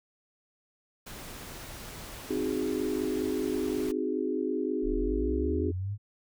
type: noise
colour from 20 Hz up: pink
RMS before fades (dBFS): -43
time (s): 1.06-3.92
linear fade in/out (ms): 10
type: chord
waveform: sine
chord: Ab dominant seventh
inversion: first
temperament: equal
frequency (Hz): 261.6 / 311.1 / 370 / 415.3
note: C4 / Eb4 / Gb4 / Ab4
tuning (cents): 0 / 0 / 0 / 0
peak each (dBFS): -33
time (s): 2.29-5.72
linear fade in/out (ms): 20
type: linear sweep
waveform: sine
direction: up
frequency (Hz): 31 to 105.4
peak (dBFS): -30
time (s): 4.82-5.98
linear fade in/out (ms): 50
effects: none